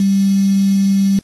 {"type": "tone with quantisation", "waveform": "sine", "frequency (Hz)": 196, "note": "G3", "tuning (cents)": 0, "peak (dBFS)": -10, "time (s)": [0, 1.19], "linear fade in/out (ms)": 2, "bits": 5, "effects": ["white hiss -55 dBFS RMS until 1.23 s", "AAC 32 kbps"]}